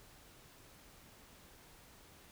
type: silence
effects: pink hiss -60 dBFS RMS until 2.31 s